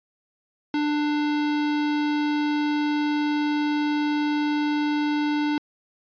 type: tone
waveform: square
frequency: 296.7 Hz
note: D4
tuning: 18 cents sharp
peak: -22 dBFS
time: 0.74-5.58 s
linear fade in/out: 2 ms
effects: resampled to 11025 Hz